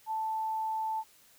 sine tone, 880 Hz, A5, in tune, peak -30 dBFS, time 0.06-1.04 s, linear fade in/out 50 ms, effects white hiss -61 dBFS RMS until 1.38 s

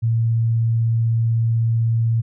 sine tone, 114.5 Hz, A#2, 31 cents flat, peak -15 dBFS, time 0.02-2.22 s, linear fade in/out 20 ms, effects none

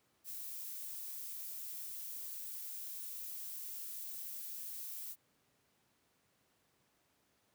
violet noise, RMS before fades -45 dBFS, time 0.24-5.16 s, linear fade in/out 50 ms, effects pink hiss -75 dBFS RMS until 7.54 s + high-pass 100 Hz 12 dB/octave

